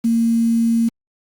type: tone with quantisation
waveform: sine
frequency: 230 Hz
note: A#3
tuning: 23 cents flat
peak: -13 dBFS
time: 0.04-0.89 s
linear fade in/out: 10 ms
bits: 6
effects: Opus 48 kbps